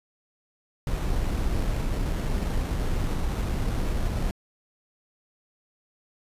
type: noise with sample-and-hold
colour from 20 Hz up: brown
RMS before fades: -26 dBFS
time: 0.87-4.31 s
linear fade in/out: 2 ms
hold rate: 4900 Hz
effects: resampled to 32000 Hz